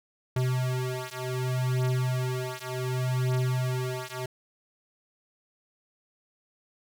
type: beating tone pair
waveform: square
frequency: 127.1 / 127.77 Hz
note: C3 / C3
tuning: -50 / -41 cents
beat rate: 0.67 Hz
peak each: -30 dBFS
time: 0.36-4.26 s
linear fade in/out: 5 ms
effects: none